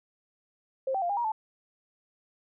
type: tone with pitch steps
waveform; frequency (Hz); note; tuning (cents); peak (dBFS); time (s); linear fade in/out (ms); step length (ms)
sine; 530 / 775 / 697 / 808 / 950 / 873; C5 / G5 / F5 / G#5 / A#5 / A5; +22 / -20 / -4 / -48 / +33 / -14; -26; 0.87-1.32; 5; 75
effects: none